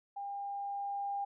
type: tone with level ramp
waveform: sine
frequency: 802 Hz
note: G5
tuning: 39 cents sharp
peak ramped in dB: -38 to -33 dBFS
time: 0.16-1.25 s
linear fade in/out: 10 ms
effects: none